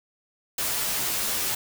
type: noise with comb filter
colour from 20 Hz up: white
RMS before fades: -27 dBFS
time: 0.58-1.55 s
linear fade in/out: 5 ms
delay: 12 ms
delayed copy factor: -1
effects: none